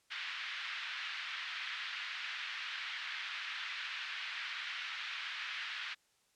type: band-pass noise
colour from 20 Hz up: pink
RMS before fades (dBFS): -42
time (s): 0.1-5.95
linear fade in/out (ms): 20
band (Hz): 1500 to 3700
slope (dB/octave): 24
effects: white hiss -73 dBFS RMS until 6.35 s + low-pass 9000 Hz 12 dB/octave